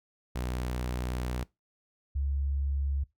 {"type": "tone pair in turn", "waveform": ["sawtooth", "sine"], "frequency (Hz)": [61.74, 69.54], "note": ["B1", "C#2"], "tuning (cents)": [0, 6], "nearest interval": "major second", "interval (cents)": 206, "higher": "second", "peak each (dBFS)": -27, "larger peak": "neither", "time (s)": [[0.35, 1.44], [2.15, 3.04]], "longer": "first", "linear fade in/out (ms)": 10, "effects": ["noise-tail reverb RT60 0.2 s tail -22 dB re dry"]}